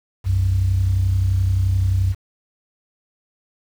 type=tone pair together; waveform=sine; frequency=63.3 / 94.84 Hz; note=B1 / F#2; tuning=+43 / +43 cents; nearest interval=perfect fifth; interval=700 cents; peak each=-21 / -15 dBFS; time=0.24-2.15 s; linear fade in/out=50 ms; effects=tanh soft clip ceiling -9 dBFS + 7-bit